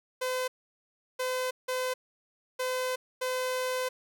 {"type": "tone bursts at uneven times", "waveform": "sawtooth", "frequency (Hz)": 510, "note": "C5", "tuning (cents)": -44, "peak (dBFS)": -25, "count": 5, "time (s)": [[0.21, 0.48], [1.19, 1.51], [1.68, 1.94], [2.59, 2.96], [3.21, 3.89]], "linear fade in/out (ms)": 10, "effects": []}